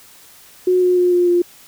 sine tone with pitch steps, 365.2 / 361.4 / 357.7 / 354 / 350.3 Hz, F#4 / F#4 / F4 / F4 / F4, -23 / -41 / +41 / +23 / +5 cents, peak -11 dBFS, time 0.67-1.42 s, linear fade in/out 5 ms, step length 150 ms, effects white hiss -45 dBFS RMS until 1.67 s

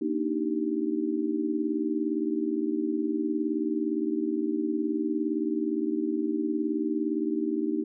sine chord, Eb major seventh, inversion second, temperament just, 233.3 / 291.7 / 311.1 / 388.9 Hz, Bb3 / D4 / Eb4 / G4, +2 / -12 / 0 / -14 cents, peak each -33 / -32 / -28 / -33 dBFS, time 0.01-7.84 s, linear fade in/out 10 ms, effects none

